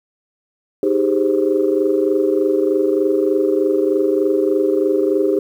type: chord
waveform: sine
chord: Ab major seventh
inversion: second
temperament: equal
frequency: 311.1 / 392 / 415.3 / 523.3 Hz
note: Eb4 / G4 / Ab4 / C5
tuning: 0 / 0 / 0 / 0 cents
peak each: -19 / -16 / -20 / -21 dBFS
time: 0.83-5.39 s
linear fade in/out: 2 ms
effects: tanh soft clip ceiling -4 dBFS + 8-bit